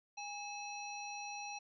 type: harmonic tone with a mistuned harmonic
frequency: 820 Hz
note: G#5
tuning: 22 cents flat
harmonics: 1 / 3 / 5 / 7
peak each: -45 / -47 / -52 / -50 dBFS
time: 0.17-1.59 s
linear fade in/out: 10 ms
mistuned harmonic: 3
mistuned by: +90 cents
effects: none